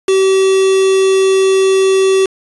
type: tone with quantisation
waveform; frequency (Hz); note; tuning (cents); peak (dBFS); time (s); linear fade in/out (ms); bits
triangle; 383.5; G4; -38; -6; 0.08-2.26; 5; 3
effects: resampled to 24000 Hz